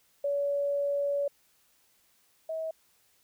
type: tone pair in turn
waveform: sine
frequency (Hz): 568 / 642.2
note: C#5 / E5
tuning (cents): +42 / -45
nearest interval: major second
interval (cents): 213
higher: second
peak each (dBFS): -26 / -31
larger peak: first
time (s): 0.24-1.28 / 2.49-2.71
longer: first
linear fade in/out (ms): 5
effects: white hiss -67 dBFS RMS until 3.23 s